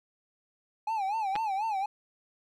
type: tone with vibrato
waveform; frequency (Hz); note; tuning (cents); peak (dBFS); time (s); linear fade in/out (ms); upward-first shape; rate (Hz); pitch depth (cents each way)
triangle; 830; G#5; -1; -26; 0.87-1.86; 5; sine; 4.1; 150
type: clicks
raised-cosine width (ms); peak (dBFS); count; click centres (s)
0.3; -19; 2; 1.355 / 1.361
effects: none